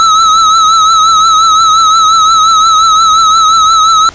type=tone with vibrato; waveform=square; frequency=1300 Hz; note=E6; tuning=24 cents flat; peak=-4 dBFS; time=0-4.09 s; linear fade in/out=0 ms; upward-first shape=triangle; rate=5.7 Hz; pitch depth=60 cents each way; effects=pink hiss -32 dBFS RMS until 4.14 s + resampled to 16000 Hz